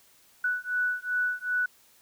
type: beating tone pair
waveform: sine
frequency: 1480 / 1482.6 Hz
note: F#6 / F#6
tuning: 0 / +3 cents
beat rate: 2.6 Hz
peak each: -29 dBFS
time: 0.44-1.66 s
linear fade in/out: 5 ms
effects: white hiss -60 dBFS RMS until 2.01 s